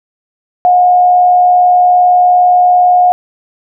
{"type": "tone with frequency modulation", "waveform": "sine", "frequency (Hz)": 721, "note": "F#5", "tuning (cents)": -45, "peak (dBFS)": -4, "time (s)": [0.65, 3.12], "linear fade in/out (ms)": 0, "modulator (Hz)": 77.5, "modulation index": 0.23, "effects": []}